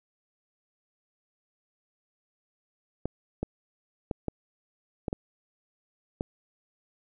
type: clicks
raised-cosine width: 2 ms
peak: -16 dBFS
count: 7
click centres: 3.056 / 3.43 / 4.112 / 4.283 / 5.082 / 5.129 / 6.209 s
effects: none

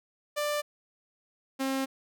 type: tone pair in turn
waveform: sawtooth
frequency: 591 / 267.6 Hz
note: D5 / C4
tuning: +11 / +39 cents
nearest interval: octave + major second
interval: 1372 cents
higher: first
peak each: -24 dBFS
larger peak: neither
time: 0.36-0.62 / 1.59-1.86 s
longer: second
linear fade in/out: 20 ms
effects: none

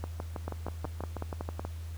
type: two click trains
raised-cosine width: 1 ms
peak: -22 / -21 dBFS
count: 11 / 7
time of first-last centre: 0.04-1.65 / 0.48-1.595 s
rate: 6.21 / 5.38 Hz
effects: added 82 Hz sine -37 dBFS peak until 1.97 s + pink hiss -55 dBFS RMS until 1.97 s

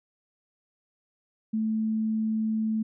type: tone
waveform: sine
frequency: 219.3 Hz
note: A3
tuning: 6 cents flat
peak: -24 dBFS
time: 1.53-2.83 s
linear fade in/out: 10 ms
effects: none

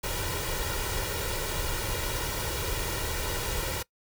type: noise with comb filter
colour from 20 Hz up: pink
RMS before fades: -31 dBFS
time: 0.03-3.83 s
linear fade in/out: 10 ms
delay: 2.1 ms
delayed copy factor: +0.65
effects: noise-tail reverb RT60 0.1 s tail -22 dB re dry

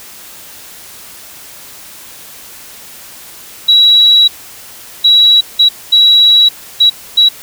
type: tone bursts at uneven times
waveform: sine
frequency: 3894 Hz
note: B7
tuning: 25 cents flat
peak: -3 dBFS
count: 6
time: 3.68-4.28 / 5.04-5.41 / 5.59-5.69 / 5.92-6.49 / 6.8-6.9 / 7.17-7.29 s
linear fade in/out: 10 ms
effects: white hiss -33 dBFS RMS until 7.42 s

